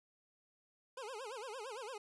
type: tone with vibrato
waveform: 25% pulse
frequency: 473 Hz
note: A#4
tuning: 25 cents sharp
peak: -40 dBFS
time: 0.97-1.98 s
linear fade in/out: 5 ms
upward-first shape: sine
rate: 8.8 Hz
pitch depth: 240 cents each way
effects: resampled to 24000 Hz + 12-bit